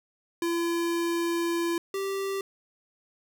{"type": "tone pair in turn", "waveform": "square", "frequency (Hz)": [339.4, 390.7], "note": ["F4", "G4"], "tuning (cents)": [-49, -6], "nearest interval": "major second", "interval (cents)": 243, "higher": "second", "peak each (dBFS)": [-26, -29], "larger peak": "first", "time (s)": [[0.42, 1.78], [1.94, 2.41]], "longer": "first", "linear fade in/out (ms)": 2, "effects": []}